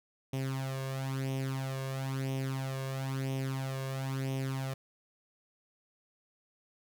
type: tone with flanger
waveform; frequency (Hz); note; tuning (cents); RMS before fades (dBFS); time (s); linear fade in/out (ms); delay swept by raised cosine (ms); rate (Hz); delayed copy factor
sawtooth; 133.7; C3; +38; -35; 0.33-4.74; 5; 0.33 to 1.83; 1; +0.7
effects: none